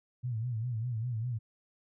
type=tone with vibrato; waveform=sine; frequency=117.1 Hz; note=A#2; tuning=8 cents sharp; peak=-31 dBFS; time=0.23-1.39 s; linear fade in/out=20 ms; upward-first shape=sine; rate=5 Hz; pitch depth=130 cents each way; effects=none